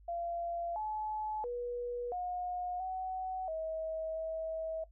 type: tone with pitch steps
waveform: sine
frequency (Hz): 686 / 858 / 484.8 / 720 / 749 / 640 / 644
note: F5 / A5 / B4 / F#5 / F#5 / D#5 / E5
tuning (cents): -31 / -44 / -32 / -47 / +21 / +49 / -41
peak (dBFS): -35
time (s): 0.08-4.84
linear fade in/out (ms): 5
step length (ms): 680
effects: noise-tail reverb RT60 0.1 s tail -17 dB re dry + added 50 Hz sine -56 dBFS peak until 4.91 s